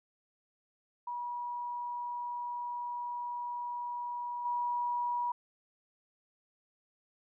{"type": "tone with level steps", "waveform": "sine", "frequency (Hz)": 966, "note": "B5", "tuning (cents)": -39, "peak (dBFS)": [-35, -30], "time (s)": [1.07, 5.32], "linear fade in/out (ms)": 5, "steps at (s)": 4.45, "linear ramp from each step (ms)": 5, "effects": []}